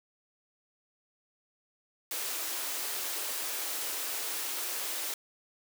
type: high-pass noise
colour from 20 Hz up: white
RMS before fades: -35 dBFS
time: 2.11-5.14 s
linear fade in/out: 2 ms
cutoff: 290 Hz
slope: 48 dB/octave
effects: none